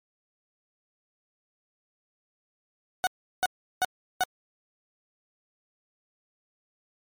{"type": "tone bursts", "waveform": "30% pulse", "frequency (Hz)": 739, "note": "F#5", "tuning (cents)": -2, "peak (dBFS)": -19, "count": 4, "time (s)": [3.04, 4.236], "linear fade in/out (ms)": 0, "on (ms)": 29, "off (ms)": 360, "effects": ["MP3 96 kbps"]}